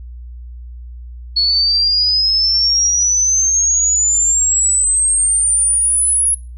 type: exponential sweep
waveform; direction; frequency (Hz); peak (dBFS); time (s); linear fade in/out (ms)
sine; up; 4368 to 10548; -11; 1.36-6.35; 10
effects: noise-tail reverb RT60 0.3 s tail -22 dB re dry + added 60 Hz sine -29 dBFS peak until 6.57 s